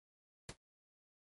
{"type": "noise with exponential decay", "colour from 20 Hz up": "pink", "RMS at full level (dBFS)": -41, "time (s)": [0.49, 0.57], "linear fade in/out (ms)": 0, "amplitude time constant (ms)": 17, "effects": ["MP3 48 kbps"]}